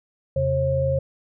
sine tone cluster, 83.5 / 135.1 / 539 Hz, E2 / C#3 / C#5, +23 / -44 / -49 cents, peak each -27 / -24 / -21 dBFS, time 0.36-0.99 s, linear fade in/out 5 ms, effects none

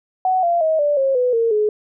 sine tone with pitch steps, 746 / 688 / 634.6 / 585.3 / 539.8 / 497.9 / 459.2 / 423.5 Hz, F#5 / F5 / D#5 / D5 / C#5 / B4 / A#4 / G#4, +14 / -26 / +34 / -6 / -46 / +14 / -26 / +34 cents, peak -14 dBFS, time 0.25-1.69 s, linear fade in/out 2 ms, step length 180 ms, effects none

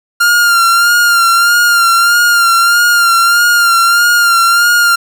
45% pulse tone with vibrato, 1396.9 Hz, F6, in tune, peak -6 dBFS, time 0.2-4.96 s, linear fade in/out 10 ms, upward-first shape sine, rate 1.6 Hz, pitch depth 38 cents each way, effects none

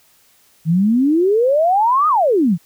sine exponential two-way sweep, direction up then down, 153.6 to 1270 to 153.6 Hz, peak -11 dBFS, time 0.65-2.58 s, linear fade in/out 50 ms, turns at 2.08 s, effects white hiss -54 dBFS RMS until 2.65 s

